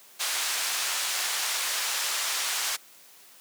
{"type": "band-pass noise", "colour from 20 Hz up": "white", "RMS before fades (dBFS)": -29, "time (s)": [0.19, 2.77], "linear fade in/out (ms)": 20, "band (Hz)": [850, 7800], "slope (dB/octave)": 12, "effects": ["white hiss -53 dBFS RMS until 3.4 s", "high-pass 200 Hz 12 dB/octave"]}